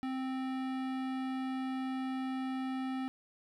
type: tone with hard clipping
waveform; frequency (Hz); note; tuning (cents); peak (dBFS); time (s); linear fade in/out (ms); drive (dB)
sine; 261.6; C4; 0; -36; 0.03-3.08; 0; 18
effects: none